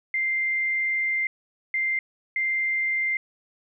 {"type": "tone bursts at uneven times", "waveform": "sine", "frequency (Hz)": 2093, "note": "C7", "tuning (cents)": 0, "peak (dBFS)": -22, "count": 3, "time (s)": [[0.14, 1.27], [1.74, 1.99], [2.36, 3.17]], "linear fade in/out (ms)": 2, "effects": []}